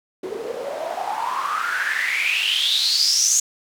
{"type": "noise with band-pass filter sweep", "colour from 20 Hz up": "white", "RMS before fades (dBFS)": -22, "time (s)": [0.23, 3.4], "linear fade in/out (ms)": 5, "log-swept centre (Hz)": [370, 6800], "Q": 9.9, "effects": []}